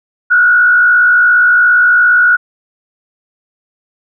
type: tone with frequency modulation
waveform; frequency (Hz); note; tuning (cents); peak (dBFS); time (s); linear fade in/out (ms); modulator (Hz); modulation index
sine; 1454; F#6; -31; -5; 0.3-2.37; 20; 57.3; 0.76
effects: none